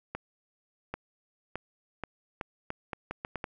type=accelerating click train; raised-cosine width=0.5 ms; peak=-19 dBFS; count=11; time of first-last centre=0.15-3.442 s; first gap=790 ms; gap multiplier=0.78; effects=none